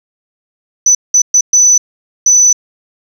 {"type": "tone bursts at uneven times", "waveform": "sine", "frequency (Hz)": 5990, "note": "F#8", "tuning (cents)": 20, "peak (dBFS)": -3, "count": 5, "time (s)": [[0.86, 0.95], [1.14, 1.22], [1.34, 1.41], [1.53, 1.78], [2.26, 2.53]], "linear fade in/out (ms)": 5, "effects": ["tanh soft clip ceiling 0 dBFS"]}